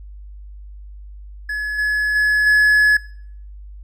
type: tone with level steps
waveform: triangle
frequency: 1700 Hz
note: G#6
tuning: 40 cents sharp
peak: -19 / -14 / -11 / -8 dBFS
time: 1.49-2.97 s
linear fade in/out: 5 ms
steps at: 1.78 / 2.15 / 2.46 s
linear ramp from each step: 10 ms
effects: noise-tail reverb RT60 0.6 s tail -21 dB re dry + added 50 Hz sine -34 dBFS peak until 3.83 s